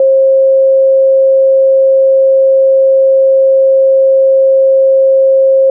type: tone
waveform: sine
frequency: 535 Hz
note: C5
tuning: 38 cents sharp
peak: -4 dBFS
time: 0-5.7 s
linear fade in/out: 2 ms
effects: none